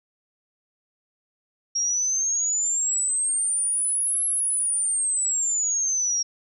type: exponential two-way sweep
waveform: sine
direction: up then down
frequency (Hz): 5588 to 11100 to 5588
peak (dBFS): -21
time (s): 1.75-6.23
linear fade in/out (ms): 10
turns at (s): 4.25
effects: none